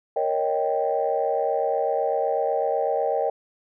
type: chord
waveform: sine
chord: Eb dominant seventh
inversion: second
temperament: equal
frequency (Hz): 466.2 / 554.4 / 622.3 / 784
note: Bb4 / Db5 / Eb5 / G5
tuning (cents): 0 / 0 / 0 / 0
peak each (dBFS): -26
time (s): 0.16-3.3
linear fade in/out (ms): 5
effects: tanh soft clip ceiling -11 dBFS